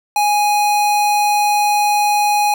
square tone, 830 Hz, G#5, 1 cent flat, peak -13 dBFS, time 0.16-2.54 s, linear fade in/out 2 ms, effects none

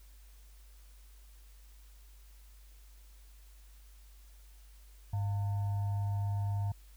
sine tone with frequency modulation, 101.2 Hz, G#2, 44 cents flat, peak -30 dBFS, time 5.13-6.72 s, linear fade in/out 5 ms, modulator 803 Hz, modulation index 0.23, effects added 50 Hz sine -53 dBFS peak until 6.96 s + white hiss -65 dBFS RMS until 6.96 s

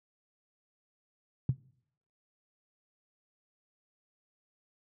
sine tone with exponential decay, 130.81 Hz, C3, in tune, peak -19 dBFS, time 1.49-1.57 s, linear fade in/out 2 ms, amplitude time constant 17 ms, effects noise-tail reverb RT60 0.7 s tail -23 dB re dry + high-pass 60 Hz 12 dB/octave

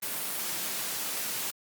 white high-pass noise, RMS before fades -33 dBFS, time 0.02-1.51 s, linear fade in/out 10 ms, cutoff 120 Hz, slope 96 dB/octave, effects Opus 32 kbps

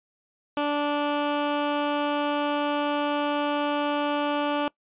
15% pulse tone, 291.9 Hz, D4, 10 cents flat, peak -17 dBFS, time 0.57-4.68 s, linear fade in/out 2 ms, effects noise-tail reverb RT60 0.1 s tail -23 dB re dry + resampled to 8000 Hz

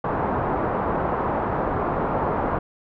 white low-pass noise, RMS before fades -24 dBFS, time 0.04-2.59 s, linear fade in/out 5 ms, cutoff 1100 Hz, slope 24 dB/octave, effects none

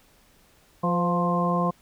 harmonic tone with a mistuned harmonic, 175.5 Hz, F3, 9 cents sharp, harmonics 1 / 2 / 3 / 4 / 5 / 6, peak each -24 / -33 / -29 / -30 / -37 / -26 dBFS, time 0.83-1.71 s, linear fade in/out 10 ms, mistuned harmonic 3, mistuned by -34 cents, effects pink hiss -59 dBFS RMS until 1.81 s

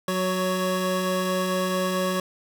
25% pulse tone pair together, 184.4 / 557.7 Hz, F#3 / C#5, -6 / +10 cents, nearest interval octave + perfect fifth, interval 1916 cents, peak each -22 dBFS, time 0.08-2.2 s, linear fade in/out 2 ms, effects none

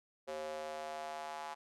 square tone with high-pass filter sweep, 77 Hz, D#2, 17 cents flat, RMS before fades -43 dBFS, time 0.27-1.55 s, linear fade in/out 20 ms, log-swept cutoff 500 to 860 Hz, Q 3.8, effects low-pass 9000 Hz 12 dB/octave

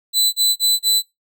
sawtooth tone bursts, 4000 Hz, B7, 21 cents sharp, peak -10 dBFS, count 4, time 0.13-1.026 s, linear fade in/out 50 ms, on 200 ms, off 32 ms, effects noise-tail reverb RT60 0.2 s tail -24 dB re dry

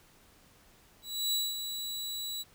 sawtooth tone with ADSR envelope, 3925 Hz, B7, 11 cents flat, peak -24 dBFS, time 1.02-2.44 s, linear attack 310 ms, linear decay 210 ms, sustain -8 dB, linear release 29 ms, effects pink hiss -61 dBFS RMS until 2.54 s

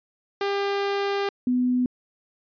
sawtooth / sine tone pair in turn, 399.5 / 249.5 Hz, G4 / B3, +33 / +18 cents, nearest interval minor sixth, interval 815 cents, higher first, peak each -19 / -19 dBFS, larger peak neither, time 0.41-1.29 / 1.47-1.86 s, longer first, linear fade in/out 2 ms, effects resampled to 11025 Hz

